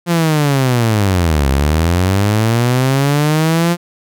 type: linear two-way sweep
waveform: sawtooth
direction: down then up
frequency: 174.9 to 66 to 174.9 Hz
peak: -7 dBFS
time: 0.06-3.77 s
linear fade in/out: 50 ms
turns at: 1.49 s
effects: none